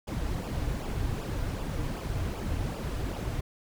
brown noise with flanger, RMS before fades -32 dBFS, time 0.07-3.41 s, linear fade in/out 10 ms, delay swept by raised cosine 0.48 to 5.48 ms, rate 2.6 Hz, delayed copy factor -0.65, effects none

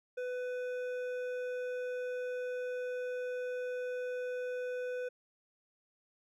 sine tone with hard clipping, 498.9 Hz, B4, 17 cents sharp, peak -37 dBFS, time 0.17-5.09 s, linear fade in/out 10 ms, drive 9 dB, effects none

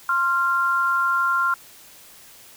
sine tone pair together, 1058.3 / 1386 Hz, C6 / F6, +19 / -14 cents, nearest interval perfect fourth, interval 467 cents, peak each -23 / -19 dBFS, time 0.09-1.54 s, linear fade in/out 2 ms, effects white hiss -47 dBFS RMS until 2.56 s

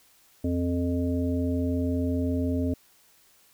harmonic tone, 87.31 Hz, F2, in tune, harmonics 1 / 3 / 5 / 7, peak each -28 / -26 / -35 / -36 dBFS, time 0.44-2.74 s, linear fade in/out 5 ms, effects white hiss -60 dBFS RMS until 3.53 s

